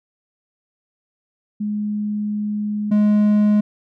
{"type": "tone pair in turn", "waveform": ["sine", "triangle"], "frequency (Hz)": [209.2, 209.2], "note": ["G#3", "G#3"], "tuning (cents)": [13, 13], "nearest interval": "unison", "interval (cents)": 0, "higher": "neither", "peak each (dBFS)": [-20, -10], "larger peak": "second", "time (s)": [[1.6, 2.91], [2.91, 3.61]], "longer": "first", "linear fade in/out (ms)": 10, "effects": []}